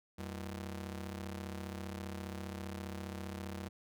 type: ring-modulated tone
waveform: sawtooth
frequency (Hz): 138.59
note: C#3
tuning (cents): 0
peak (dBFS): -34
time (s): 0.18-3.69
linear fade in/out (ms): 10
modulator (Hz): 51.8
effects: none